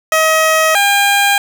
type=tone pair in turn; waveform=15% pulse; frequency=635 / 804.2 Hz; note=D#5 / G5; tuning=+35 / +44 cents; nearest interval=major third; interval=409 cents; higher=second; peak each=-3 dBFS; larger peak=neither; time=0.12-0.75 / 0.75-1.38 s; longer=neither; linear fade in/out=2 ms; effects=none